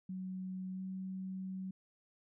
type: tone with pitch glide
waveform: sine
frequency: 186.5 to 188.56 Hz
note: F#3 to F#3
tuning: +14 to +33 cents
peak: -39 dBFS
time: 0.09-1.71 s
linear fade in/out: 5 ms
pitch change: +19 cents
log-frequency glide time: 0.73-0.81 s
effects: none